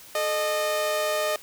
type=tone pair together; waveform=sawtooth; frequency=433.5 / 613 Hz; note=A4 / D#5; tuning=-26 / -26 cents; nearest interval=tritone; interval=600 cents; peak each=-29 / -20 dBFS; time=0.15-1.36 s; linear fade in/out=2 ms; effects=white hiss -47 dBFS RMS until 1.42 s

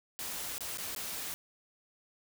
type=noise with dropouts; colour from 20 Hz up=white; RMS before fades=-39 dBFS; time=0.19-1.34 s; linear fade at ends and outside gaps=0 ms; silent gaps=0.581-0.607 / 0.773-0.783 / 0.949-0.962 s; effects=none

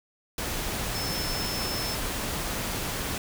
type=tone in noise; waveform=sine; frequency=5274 Hz; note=E8; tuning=in tune; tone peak=-33 dBFS; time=0.95-1.95 s; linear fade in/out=2 ms; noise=pink; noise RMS=-31 dBFS; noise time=0.38-3.18 s; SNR=-5 dB; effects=none

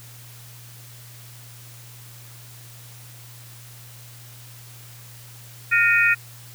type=tone cluster; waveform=sine; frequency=1416 / 1844 / 2266 / 2492 Hz; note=F6 / A#6 / C#7 / D#7; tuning=+23 / -19 / +37 / +2 cents; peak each=-20 / -19 / -28 / -19 dBFS; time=5.71-6.15 s; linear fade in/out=20 ms; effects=added 119 Hz sine -43 dBFS peak until 6.54 s + white hiss -46 dBFS RMS until 6.54 s

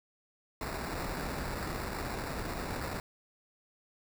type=noise with sample-and-hold; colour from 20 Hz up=pink; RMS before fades=-37 dBFS; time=0.61-3 s; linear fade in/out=2 ms; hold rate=3150 Hz; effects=none

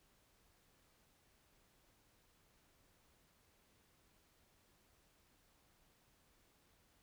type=silence; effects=pink hiss -73 dBFS RMS until 7.02 s

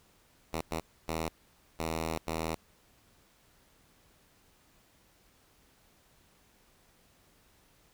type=tone bursts at uneven times; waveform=5% pulse; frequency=80.8 Hz; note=E2; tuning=34 cents flat; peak=-21 dBFS; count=5; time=0.53-0.61 / 0.71-0.8 / 1.08-1.29 / 1.79-2.18 / 2.27-2.55 s; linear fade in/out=5 ms; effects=pink hiss -65 dBFS RMS until 7.93 s

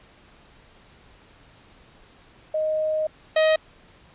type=tone pair in turn; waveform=sine / 45% pulse; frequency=622.3 / 629.2 Hz; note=D#5 / D#5; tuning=0 / +19 cents; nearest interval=unison; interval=19 cents; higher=second; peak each=-21 / -16 dBFS; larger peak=second; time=2.54-3.07 / 3.36-3.56 s; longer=first; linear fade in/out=5 ms; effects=pink hiss -53 dBFS RMS until 4.14 s + resampled to 8000 Hz

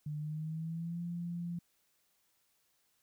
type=tone with pitch glide; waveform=sine; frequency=150 to 172.3 Hz; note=D3 to F3; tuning=+37 to -23 cents; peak=-36 dBFS; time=0.06-1.59 s; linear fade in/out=5 ms; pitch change=+240 cents; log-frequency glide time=0.18-1.01 s; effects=white hiss -75 dBFS RMS until 3.02 s

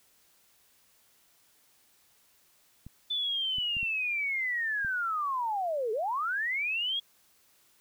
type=clicks; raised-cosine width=5 ms; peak=-32 dBFS; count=5; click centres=2.866 / 3.584 / 3.768 / 3.83 / 4.848 s
type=linear two-way sweep; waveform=sine; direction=down then up; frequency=3520 to 415.3 to 3345 Hz; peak=-28 dBFS; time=3.1-7 s; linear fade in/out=10 ms; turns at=5.92 s
effects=white hiss -65 dBFS RMS until 7.8 s

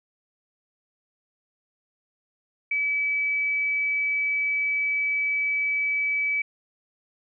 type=tone; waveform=sine; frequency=2293 Hz; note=D7; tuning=42 cents flat; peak=-22 dBFS; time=2.71-6.42 s; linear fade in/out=5 ms; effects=none

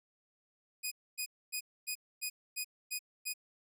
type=tone bursts; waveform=10% pulse; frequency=2482 Hz; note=D#7; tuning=5 cents flat; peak=-26 dBFS; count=8; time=0.83-3.338 s; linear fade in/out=20 ms; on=86 ms; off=260 ms; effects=none

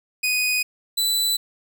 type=tone pair in turn; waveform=sawtooth; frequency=2489 / 3984 Hz; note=D#7 / B7; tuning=0 / +14 cents; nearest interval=minor sixth; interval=814 cents; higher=second; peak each=-16 dBFS; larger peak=neither; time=0.23-0.63 / 0.97-1.37 s; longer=neither; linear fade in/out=10 ms; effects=none

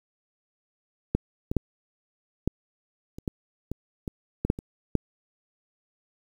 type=clicks; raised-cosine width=3 ms; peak=-9 / -15 / -8 / -10 / -25 / -15 / -18 / -18 / -12 / -7 / -22 / -8 dBFS; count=12; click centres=1.15 / 1.515 / 1.567 / 2.476 / 3.185 / 3.278 / 3.716 / 4.078 / 4.45 / 4.501 / 4.589 / 4.953 s; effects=8-bit

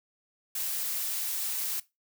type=noise; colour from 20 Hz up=blue; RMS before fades=-32 dBFS; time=0.55-1.8 s; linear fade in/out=5 ms; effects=noise-tail reverb RT60 0.2 s tail -18 dB re dry

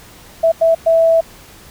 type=tone bursts at uneven times; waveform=sine; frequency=657 Hz; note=E5; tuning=6 cents flat; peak=-8 dBFS; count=3; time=0.43-0.52 / 0.61-0.75 / 0.86-1.21 s; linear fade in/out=10 ms; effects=pink hiss -41 dBFS RMS until 1.7 s

